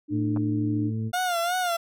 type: tone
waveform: sine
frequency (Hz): 300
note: D4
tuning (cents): +37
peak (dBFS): -25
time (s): 0.08-0.92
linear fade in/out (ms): 50
type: harmonic tone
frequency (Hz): 111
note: A2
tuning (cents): +16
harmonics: 1 / 2 / 3 / 4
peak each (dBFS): -27 / -31 / -45 / -43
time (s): 0.1-1.12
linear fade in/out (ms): 50
type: clicks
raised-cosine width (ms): 1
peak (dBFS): -22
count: 2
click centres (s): 0.363 / 0.372
type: tone with vibrato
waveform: 30% pulse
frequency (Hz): 706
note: F5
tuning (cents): +19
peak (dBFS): -21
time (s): 1.13-1.77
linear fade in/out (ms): 10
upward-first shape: sine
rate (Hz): 2.8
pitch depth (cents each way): 80
effects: none